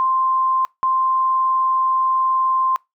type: tone pair in turn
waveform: sine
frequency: 1046.5 / 1046.5 Hz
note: C6 / C6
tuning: 0 / 0 cents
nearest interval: unison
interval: 0 cents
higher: neither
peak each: -15 dBFS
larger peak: neither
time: 0-0.65 / 0.83-2.76 s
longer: second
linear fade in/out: 0 ms
effects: noise-tail reverb RT60 0.2 s tail -25 dB re dry